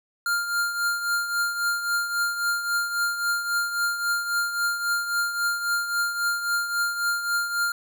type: tone with tremolo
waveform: square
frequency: 1400 Hz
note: F6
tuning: 4 cents sharp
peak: -21 dBFS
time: 0.26-7.72 s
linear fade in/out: 2 ms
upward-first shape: triangle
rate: 3.7 Hz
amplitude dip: 65%
effects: none